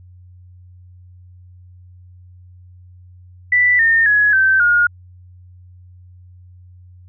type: tone with pitch steps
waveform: sine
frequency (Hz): 1975.5 / 1822 / 1680.5 / 1549.9 / 1429.5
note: B6 / A#6 / G#6 / G6 / F6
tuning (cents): 0 / -40 / +20 / -20 / +40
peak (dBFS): -10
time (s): 3.52-4.87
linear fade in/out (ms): 5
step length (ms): 270
effects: added 90 Hz sine -40 dBFS peak until 7.08 s